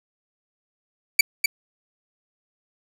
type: tone with echo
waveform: sawtooth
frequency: 2312 Hz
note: D7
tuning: 28 cents flat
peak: -7 dBFS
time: 1.19-1.21 s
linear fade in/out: 5 ms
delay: 250 ms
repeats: 1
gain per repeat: -6 dB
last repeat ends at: 1.46 s
effects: none